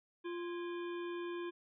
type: harmonic tone with a mistuned harmonic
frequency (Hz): 347.8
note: F4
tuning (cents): -7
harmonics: 1 / 3 / 5 / 7 / 9 / 10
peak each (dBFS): -39 / -49 / -52 / -56 / -59 / -61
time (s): 0.24-1.51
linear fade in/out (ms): 20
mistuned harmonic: 5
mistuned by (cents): -94
effects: none